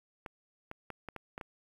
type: clicks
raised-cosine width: 0.5 ms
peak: -26 dBFS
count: 7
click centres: 0.262 / 0.714 / 0.903 / 1.087 / 1.163 / 1.379 / 1.412 s
effects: 9-bit